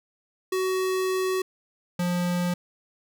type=tone pair in turn; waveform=square; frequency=374.5 / 176.74 Hz; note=F#4 / F3; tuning=+21 / +21 cents; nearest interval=octave + minor second; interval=1300 cents; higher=first; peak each=-24 dBFS; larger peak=neither; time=0.52-1.42 / 1.99-2.54 s; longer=first; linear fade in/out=5 ms; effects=none

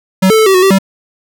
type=tone with pitch steps; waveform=square; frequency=188.9 / 440.3 / 437.4 / 384.6 / 367.6 / 387.1 / 192.9 Hz; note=F#3 / A4 / A4 / G4 / F#4 / G4 / G3; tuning=+36 / +1 / -10 / -33 / -11 / -22 / -28 cents; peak=-6 dBFS; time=0.22-0.787 s; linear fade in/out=10 ms; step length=81 ms; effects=none

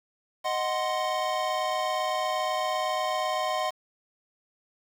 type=chord; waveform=square; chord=C diminished; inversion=first; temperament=equal; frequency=622.3 / 740 / 1046.5 Hz; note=Eb5 / Gb5 / C6; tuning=0 / 0 / 0 cents; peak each=-31 dBFS; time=0.44-3.71 s; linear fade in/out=20 ms; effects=low-pass 6000 Hz 12 dB/octave + 8-bit

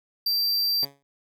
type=tone; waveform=square; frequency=4699 Hz; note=D8; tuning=in tune; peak=-22 dBFS; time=0.26-0.85 s; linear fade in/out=5 ms
type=tone with exponential decay; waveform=10% pulse; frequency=140 Hz; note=C#3; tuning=18 cents sharp; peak=-26 dBFS; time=0.83-1.03 s; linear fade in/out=0 ms; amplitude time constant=42 ms
effects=none

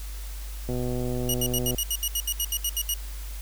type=click train; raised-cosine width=2 ms; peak=-18 dBFS; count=132; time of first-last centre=0.69-1.746 s; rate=124 Hz
type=tone bursts; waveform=10% pulse; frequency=2900 Hz; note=F#7; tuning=35 cents flat; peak=-16 dBFS; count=14; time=1.29-2.94 s; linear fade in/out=2 ms; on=51 ms; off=72 ms
effects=added 50 Hz sine -33 dBFS peak until 3.41 s + white hiss -45 dBFS RMS until 3.41 s

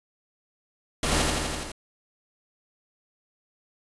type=noise with echo; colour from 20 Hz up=pink; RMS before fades=-25 dBFS; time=1.03-1.22 s; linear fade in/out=2 ms; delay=83 ms; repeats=6; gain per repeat=-2 dB; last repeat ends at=1.718 s; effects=resampled to 24000 Hz

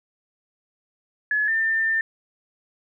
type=tone pair in turn; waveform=sine; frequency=1704 / 1794.9 Hz; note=G#6 / A6; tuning=+44 / +34 cents; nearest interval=minor second; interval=90 cents; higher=second; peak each=-19 dBFS; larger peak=neither; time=1.31-1.48 / 1.48-2.01 s; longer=second; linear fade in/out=2 ms; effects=none

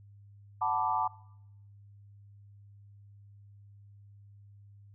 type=chord; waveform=sine; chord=B minor seventh; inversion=second; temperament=equal; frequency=740 / 880 / 987.8 / 1174.7 Hz; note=F#5 / A5 / B5 / D6; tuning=0 / 0 / 0 / 0 cents; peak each=-34 / -30 / -34 / -33 dBFS; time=0.61-1.08 s; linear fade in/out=10 ms; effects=noise-tail reverb RT60 0.8 s tail -21 dB re dry + added 101 Hz sine -52 dBFS peak until 4.94 s

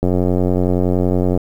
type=click train; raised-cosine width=2 ms; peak=-4 dBFS; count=123; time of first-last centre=0.03-1.375 s; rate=90.7 Hz; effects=7-bit

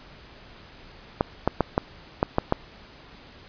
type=clicks; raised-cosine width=1 ms; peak=-5 dBFS; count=7; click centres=1.209 / 1.476 / 1.607 / 1.779 / 2.229 / 2.384 / 2.524 s; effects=pink hiss -48 dBFS RMS until 3.48 s + resampled to 11025 Hz

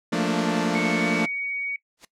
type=chord; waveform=sawtooth; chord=Bb major seventh; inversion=second; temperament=equal with one note detuned; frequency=174.61 / 220 / 230.9 / 293.7 Hz; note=F3 / A3 / Bb3 / D4; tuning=0 / 0 / -16 / 0 cents; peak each=-23 dBFS; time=0.12-1.26 s; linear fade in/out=10 ms
type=tone with pitch glide; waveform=sine; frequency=2213 to 2246 Hz; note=C#7 to C#7; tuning=-3 to +22 cents; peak=-26 dBFS; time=0.75-1.76 s; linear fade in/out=2 ms; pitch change=+25 cents; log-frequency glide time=0.97-1.08 s
type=noise with exponential growth; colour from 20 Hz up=white; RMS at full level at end=-36 dBFS; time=1.97-2.05 s; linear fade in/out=5 ms; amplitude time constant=17 ms
effects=noise-tail reverb RT60 0.1 s tail -20 dB re dry + low-pass 7000 Hz 12 dB/octave

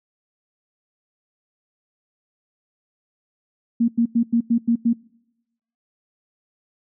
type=tone bursts; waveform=sine; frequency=233.1 Hz; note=A#3; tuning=in tune; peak=-14 dBFS; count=7; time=3.8-4.933 s; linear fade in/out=10 ms; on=83 ms; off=92 ms; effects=noise-tail reverb RT60 0.9 s tail -24 dB re dry

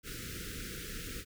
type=band-stop noise; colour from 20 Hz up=pink; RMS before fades=-42 dBFS; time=0.03-1.25 s; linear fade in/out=50 ms; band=510 to 1300 Hz; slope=96 dB/octave; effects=none

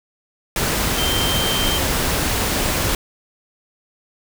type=tone in noise; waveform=sine; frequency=3136 Hz; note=G7; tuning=in tune; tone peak=-22 dBFS; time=0.98-1.78 s; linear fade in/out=2 ms; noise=pink; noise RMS=-20 dBFS; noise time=0.56-2.95 s; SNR=-5 dB; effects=none

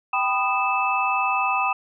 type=tone cluster; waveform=sine; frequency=780 / 996 / 1236 / 2624 Hz; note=G5 / B5 / D#6 / E7; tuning=-9 / +14 / -12 / -9 cents; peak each=-25 dBFS; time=0.13-1.73 s; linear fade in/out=5 ms; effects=none

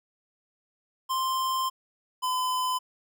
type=tone pair in turn; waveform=square; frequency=1046.5 / 1014.4 Hz; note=C6 / B5; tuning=0 / +46 cents; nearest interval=minor second; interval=54 cents; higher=first; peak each=-26 dBFS; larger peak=neither; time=1.09-1.7 / 2.22-2.79 s; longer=first; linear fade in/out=20 ms; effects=none

